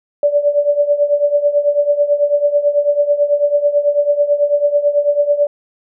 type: tone with tremolo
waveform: sine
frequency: 581 Hz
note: D5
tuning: 19 cents flat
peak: -7 dBFS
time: 0.23-5.47 s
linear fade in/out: 2 ms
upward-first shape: triangle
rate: 9.1 Hz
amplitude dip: 85%
effects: none